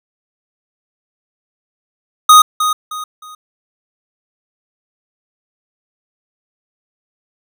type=tone with echo; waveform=square; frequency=1244.5 Hz; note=D#6; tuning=in tune; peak=-3 dBFS; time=2.29-2.42 s; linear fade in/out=5 ms; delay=310 ms; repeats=3; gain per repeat=-10 dB; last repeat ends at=3.35 s; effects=none